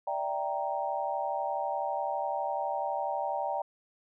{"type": "chord", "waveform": "sine", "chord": "E half-diminished seventh", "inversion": "third", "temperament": "equal", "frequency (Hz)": [587.3, 659.3, 784, 932.3], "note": ["D5", "E5", "G5", "Bb5"], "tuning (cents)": [0, 0, 0, 0], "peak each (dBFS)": [-35, -38, -33, -35], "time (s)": [0.07, 3.62], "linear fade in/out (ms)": 5, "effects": []}